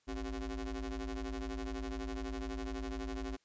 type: ring-modulated tone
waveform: 30% pulse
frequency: 110 Hz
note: A2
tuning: in tune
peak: -32 dBFS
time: 0.07-3.37 s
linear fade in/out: 20 ms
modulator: 159 Hz
effects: white hiss -75 dBFS RMS until 3.44 s + resampled to 16000 Hz